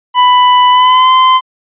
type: tone with pitch glide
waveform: 45% pulse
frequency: 993 to 1032.2 Hz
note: B5 to C6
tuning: +9 to -24 cents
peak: -4 dBFS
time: 0.14-1.41 s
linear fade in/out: 50 ms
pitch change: +67 cents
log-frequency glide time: 0.7-1.11 s
effects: resampled to 8000 Hz